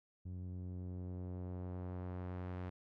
sawtooth tone with low-pass filter sweep, 90.7 Hz, F#2, 34 cents flat, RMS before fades -44 dBFS, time 0.25-2.7 s, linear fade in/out 10 ms, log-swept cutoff 190 to 2100 Hz, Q 0.7, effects none

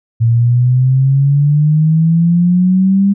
sine exponential sweep, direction up, 114 to 200.8 Hz, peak -7 dBFS, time 0.2-3.14 s, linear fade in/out 20 ms, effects none

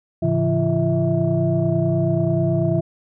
sine tone cluster, 108.1 / 139.3 / 168.5 / 340 / 651 Hz, A2 / C#3 / E3 / F4 / E5, -30 / +9 / +38 / -46 / -22 cents, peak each -24 / -21 / -21 / -23 / -23 dBFS, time 0.22-2.81 s, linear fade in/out 10 ms, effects tanh soft clip ceiling -7 dBFS

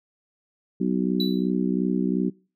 harmonic tone, 62.8 Hz, B1, 30 cents sharp, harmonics 3 / 4 / 5 / 6, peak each -24 / -26 / -28 / -30 dBFS, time 0.8-2.3 s, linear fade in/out 10 ms
triangle tone with exponential decay, 3951 Hz, B7, in tune, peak -22 dBFS, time 1.2-1.5 s, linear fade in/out 2 ms, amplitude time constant 65 ms
effects noise-tail reverb RT60 0.4 s tail -25 dB re dry

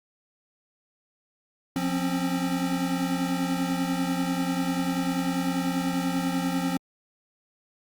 square tone cluster, 176.9 / 262 / 272.2 Hz, F3 / C4 / C#4, +23 / +2 / -31 cents, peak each -30 dBFS, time 1.76-6.77 s, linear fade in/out 2 ms, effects Opus 48 kbps

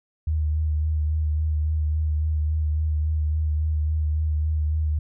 sine tone with vibrato, 77 Hz, D#2, 17 cents flat, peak -20 dBFS, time 0.27-4.99 s, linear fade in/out 5 ms, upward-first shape sine, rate 3.6 Hz, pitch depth 27 cents each way, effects none

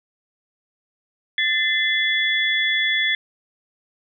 sine tone cluster, 1770 / 2058 / 3418 Hz, A6 / C7 / G#7, +10 / -29 / +49 cents, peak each -22 dBFS, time 1.38-3.15 s, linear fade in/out 2 ms, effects none

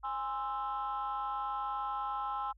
sine chord, Ab augmented, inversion none, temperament equal with one note detuned, 823.4 / 1046.5 / 1318.5 Hz, Ab5 / C6 / E6, -15 / 0 / 0 cents, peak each -36 / -37 / -37 dBFS, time 0.03-2.53 s, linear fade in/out 20 ms, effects tanh soft clip ceiling -28 dBFS + added 50 Hz sine -58 dBFS peak until 2.57 s

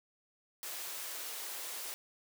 white high-pass noise, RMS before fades -42 dBFS, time 0.63-1.94 s, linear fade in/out 0 ms, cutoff 350 Hz, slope 24 dB/octave, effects none

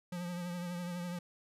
square tone with vibrato, 176 Hz, F3, 14 cents sharp, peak -38 dBFS, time 0.12-1.19 s, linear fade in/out 5 ms, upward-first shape triangle, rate 12 Hz, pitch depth 45 cents each way, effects resampled to 32000 Hz

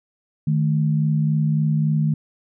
sine tone pair together, 153.44 / 217 Hz, D#3 / A3, -24 / -24 cents, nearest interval tritone, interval 600 cents, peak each -17 / -24 dBFS, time 0.47-2.14 s, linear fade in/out 5 ms, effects none

